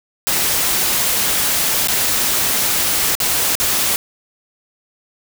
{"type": "noise with dropouts", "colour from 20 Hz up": "white", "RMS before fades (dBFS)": -17, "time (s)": [0.27, 3.96], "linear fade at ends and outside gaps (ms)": 0, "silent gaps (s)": [[1.873, 1.884], [3.152, 3.202], [3.553, 3.6]], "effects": []}